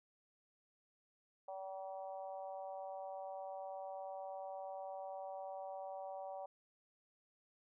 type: harmonic tone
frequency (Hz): 191.4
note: G3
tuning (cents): -41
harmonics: 3 / 4 / 5 / 6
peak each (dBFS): -47 / -47 / -55 / -63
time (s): 1.48-6.46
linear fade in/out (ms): 5
effects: none